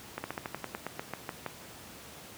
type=slowing click train; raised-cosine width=0.5 ms; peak=-19 dBFS; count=13; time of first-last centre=0.18-1.463 s; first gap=60 ms; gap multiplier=1.1; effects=pink hiss -48 dBFS RMS until 2.37 s + high-pass 100 Hz 12 dB/octave